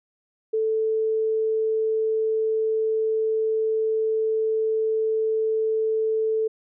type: tone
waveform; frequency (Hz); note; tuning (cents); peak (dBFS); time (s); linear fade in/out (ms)
sine; 440; A4; 0; -20; 0.53-6.48; 10
effects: none